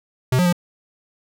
square tone with pitch steps, 127.9 / 179.3 / 175.6 Hz, C3 / F3 / F3, -39 / +46 / +10 cents, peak -15 dBFS, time 0.32-0.527 s, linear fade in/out 5 ms, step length 69 ms, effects none

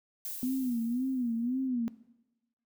violet noise with exponential decay, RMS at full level -37 dBFS, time 0.25-1.68 s, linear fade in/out 1 ms, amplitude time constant 310 ms
sine tone with vibrato, 246 Hz, B3, 7 cents flat, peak -28 dBFS, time 0.43-1.88 s, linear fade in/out 0 ms, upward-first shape sine, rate 1.9 Hz, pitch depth 130 cents each way
effects noise-tail reverb RT60 1.0 s tail -19 dB re dry

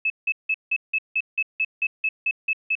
sine tone bursts, 2600 Hz, E7, 24 cents flat, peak -19 dBFS, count 13, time 0.05-2.753 s, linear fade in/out 5 ms, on 51 ms, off 170 ms, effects none

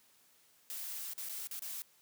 blue noise with dropouts, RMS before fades -42 dBFS, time 0.7-1.82 s, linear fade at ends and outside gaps 0 ms, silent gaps 1.134-1.179 / 1.288-1.295 / 1.471-1.512 / 1.593-1.621 s, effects white hiss -67 dBFS RMS until 2.01 s + high-pass 80 Hz 12 dB/octave

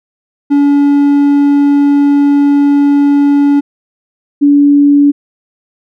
triangle / sine tone pair in turn, 285.1 / 286.6 Hz, C#4 / D4, +49 / -42 cents, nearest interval unison, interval 9 cents, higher second, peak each -3 dBFS, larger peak neither, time 0.5-3.61 / 4.41-5.12 s, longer first, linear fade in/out 20 ms, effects none

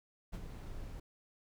brown noise with ADSR envelope, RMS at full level -38 dBFS, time 0.32-1 s, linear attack 21 ms, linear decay 41 ms, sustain -7 dB, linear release 5 ms, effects none

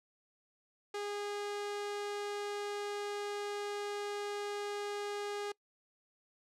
sawtooth tone, 410 Hz, G#4, 22 cents flat, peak -33 dBFS, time 0.94-5.52 s, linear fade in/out 5 ms, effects noise-tail reverb RT60 0.1 s tail -24 dB re dry + low-pass 8000 Hz 12 dB/octave

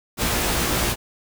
pink noise with comb filter, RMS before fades -22 dBFS, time 0.17-0.96 s, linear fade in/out 50 ms, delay 17 ms, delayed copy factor +0.8, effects none

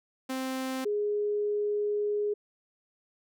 sawtooth / sine tone pair in turn, 261.6 / 415.3 Hz, C4 / G#4, 0 / 0 cents, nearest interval minor sixth, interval 800 cents, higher second, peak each -27 / -26 dBFS, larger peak second, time 0.29-0.85 / 0.85-2.34 s, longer second, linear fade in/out 10 ms, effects none

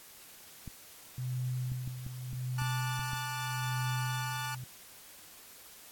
clicks, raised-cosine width 5 ms, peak -30 dBFS, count 8, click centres 0.677 / 1.719 / 1.876 / 2.065 / 2.331 / 2.619 / 2.995 / 3.133 s
sine tone with tremolo, 126.6 Hz, B2, 43 cents sharp, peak -31 dBFS, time 1.18-4.64 s, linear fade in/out 2 ms, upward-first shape sine, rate 0.83 Hz, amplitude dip 65%
sawtooth chord, D major, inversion second, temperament equal with one note detuned, 880 / 1174.7 / 1458.8 Hz, A5 / D6 / F#6, 0 / 0 / -25 cents, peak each -35 / -38 / -37 dBFS, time 2.58-4.55 s, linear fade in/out 5 ms
effects white hiss -53 dBFS RMS until 5.91 s + AAC 64 kbps

